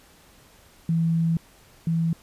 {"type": "tone pair in turn", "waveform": "sine", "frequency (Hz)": [165, 165], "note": ["E3", "E3"], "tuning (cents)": [2, 2], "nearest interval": "unison", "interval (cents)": 0, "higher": "neither", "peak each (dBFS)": [-19, -20], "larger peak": "first", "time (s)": [[0.89, 1.37], [1.87, 2.13]], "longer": "first", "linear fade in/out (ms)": 2, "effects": ["pink hiss -54 dBFS RMS until 2.22 s", "resampled to 32000 Hz"]}